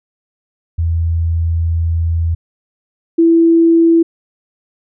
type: tone pair in turn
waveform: sine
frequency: 83 / 332 Hz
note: E2 / E4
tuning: +12 / +12 cents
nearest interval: 2 octaves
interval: 2400 cents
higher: second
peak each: -12 / -6 dBFS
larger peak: second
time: 0.78-2.35 / 3.18-4.03 s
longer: first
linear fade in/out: 10 ms
effects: none